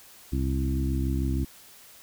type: harmonic tone with a mistuned harmonic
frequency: 66.7 Hz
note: C2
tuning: 34 cents sharp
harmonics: 1 / 2 / 3 / 4 / 5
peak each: -26 / -31 / -35 / -32 / -35 dBFS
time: 0.32-1.45 s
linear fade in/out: 10 ms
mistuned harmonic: 1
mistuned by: +30 cents
effects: white hiss -51 dBFS RMS until 2.02 s